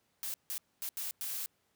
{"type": "noise bursts at uneven times", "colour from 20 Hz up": "blue", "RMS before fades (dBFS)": -38, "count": 5, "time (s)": [[0.23, 0.34], [0.5, 0.58], [0.82, 0.89], [0.97, 1.11], [1.21, 1.46]], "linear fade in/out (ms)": 0, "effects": ["pink hiss -75 dBFS RMS until 1.75 s", "high-pass 100 Hz 12 dB/octave"]}